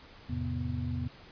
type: tone cluster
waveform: sine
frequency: 84.6 / 108.9 / 130.8 / 245.5 Hz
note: E2 / A2 / C3 / B3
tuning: +45 / -17 / 0 / -10 cents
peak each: -35 / -38 / -36 / -37 dBFS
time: 0.29-1.08 s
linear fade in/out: 10 ms
effects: pink hiss -53 dBFS RMS until 1.31 s + resampled to 11025 Hz